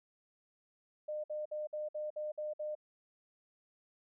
sine tone bursts, 606 Hz, D#5, 46 cents flat, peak -36 dBFS, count 8, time 1.08-2.752 s, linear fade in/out 10 ms, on 160 ms, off 56 ms, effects none

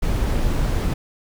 brown noise, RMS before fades -20 dBFS, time 0.02-0.94 s, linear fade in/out 10 ms, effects none

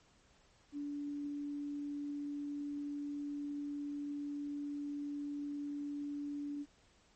sine tone with quantisation, 288.9 Hz, D4, 28 cents flat, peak -38 dBFS, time 0.72-6.66 s, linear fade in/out 50 ms, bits 11, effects pink hiss -68 dBFS RMS until 7.15 s + MP3 32 kbps

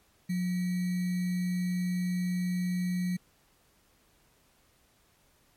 sine tone with sample-and-hold, 180 Hz, F#3, 47 cents flat, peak -27 dBFS, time 0.29-3.17 s, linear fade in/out 10 ms, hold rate 2100 Hz, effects pink hiss -66 dBFS RMS until 5.56 s + MP3 64 kbps

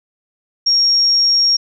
sine tone, 5570 Hz, F8, 5 cents flat, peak -10 dBFS, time 0.66-1.57 s, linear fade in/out 10 ms, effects none

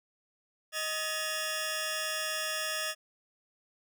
15% pulse tone cluster, 627 / 1702 / 2793 Hz, D#5 / G#6 / F7, +13 / +42 / -1 cents, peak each -30 / -29 / -30 dBFS, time 0.72-2.95 s, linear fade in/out 50 ms, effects none

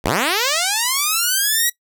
5% pulse linear sweep, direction up, 46.59 to 1940 Hz, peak -5 dBFS, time 0.04-1.7 s, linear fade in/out 10 ms, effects noise-tail reverb RT60 0.1 s tail -20 dB re dry

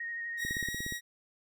sine tone with vibrato, 1864.7 Hz, A#6, in tune, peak -35 dBFS, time 0-0.69 s, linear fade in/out 5 ms, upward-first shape sine, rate 12 Hz, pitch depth 17 cents each way
sawtooth tone, 1900 Hz, A#6, 33 cents sharp, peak -32 dBFS, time 0.37-1.01 s, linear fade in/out 50 ms
click train, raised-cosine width 3 ms, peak -28 dBFS, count 9, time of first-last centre 0.45-0.923 s, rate 16.9 Hz
effects none

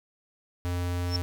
square tone, 88.4 Hz, F2, 22 cents sharp, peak -28 dBFS, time 0.65-1.22 s, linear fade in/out 0 ms
sine tone with exponential growth, 5400 Hz, E8, 41 cents sharp, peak -23 dBFS, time 1.06-1.16 s, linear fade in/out 1 ms, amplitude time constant 21 ms
effects none

